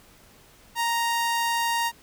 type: tone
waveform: sawtooth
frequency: 932.3 Hz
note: A#5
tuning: in tune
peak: -19 dBFS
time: 0.75-1.92 s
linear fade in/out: 50 ms
effects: pink hiss -54 dBFS RMS until 2.02 s